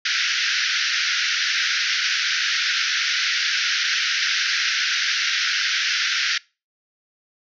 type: band-pass noise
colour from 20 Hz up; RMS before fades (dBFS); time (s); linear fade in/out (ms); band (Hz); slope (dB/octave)
pink; -22; 0.05-6.38; 5; 1400 to 6000; 96
effects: noise-tail reverb RT60 0.3 s tail -24 dB re dry